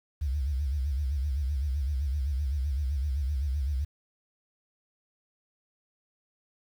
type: tone with vibrato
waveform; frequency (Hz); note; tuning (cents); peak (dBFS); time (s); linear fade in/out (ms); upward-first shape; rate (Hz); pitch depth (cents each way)
sine; 69.3; C#2; 0; -26; 0.21-3.85; 10; sine; 7.8; 160
effects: 9-bit